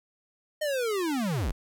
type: linear sweep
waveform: square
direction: down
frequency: 622.3 to 32.7 Hz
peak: -27 dBFS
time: 0.61-1.52 s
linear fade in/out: 10 ms
effects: none